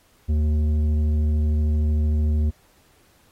sine tone with tanh clipping, 76.1 Hz, D#2, 38 cents flat, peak -19 dBFS, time 0.28-2.51 s, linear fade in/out 20 ms, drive 9 dB, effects pink hiss -59 dBFS RMS until 3.31 s + AAC 48 kbps

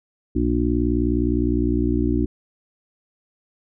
harmonic tone, 59.7 Hz, A#1, 42 cents sharp, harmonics 1 / 2 / 4 / 5 / 6, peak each -23 / -27 / -24 / -22 / -26 dBFS, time 0.35-2.26 s, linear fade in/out 10 ms, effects none

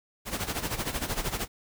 pink noise with tremolo, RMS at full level -29 dBFS, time 0.25-1.48 s, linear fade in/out 50 ms, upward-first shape sine, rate 13 Hz, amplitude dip 75%, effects none

